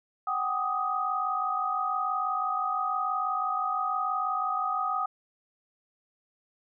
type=tone cluster; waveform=sine; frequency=750 / 796 / 1193 / 1252 Hz; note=F#5 / G5 / D6 / D#6; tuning=+23 / +26 / +27 / +10 cents; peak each=-33 / -36 / -37 / -28 dBFS; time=0.27-5.06 s; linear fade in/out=5 ms; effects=none